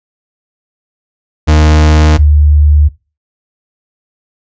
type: tone pair in turn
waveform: 40% pulse / sine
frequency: 76.8 / 74.23 Hz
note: D#2 / D2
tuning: -22 / +19 cents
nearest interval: minor second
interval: 59 cents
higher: first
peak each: -3 dBFS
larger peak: neither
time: 1.47-2.18 / 2.18-2.89 s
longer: neither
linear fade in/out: 20 ms
effects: noise-tail reverb RT60 0.3 s tail -20 dB re dry + resampled to 16000 Hz